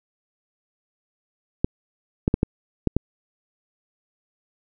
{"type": "clicks", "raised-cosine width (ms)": 3, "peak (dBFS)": -5, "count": 6, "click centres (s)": [1.645, 2.279, 2.341, 2.431, 2.873, 2.966], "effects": []}